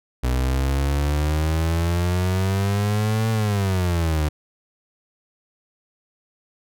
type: exponential two-way sweep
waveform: 35% pulse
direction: up then down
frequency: 61.7 to 112.5 to 74.3 Hz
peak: -17 dBFS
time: 0.23-4.29 s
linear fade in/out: 10 ms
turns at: 3.3 s
effects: none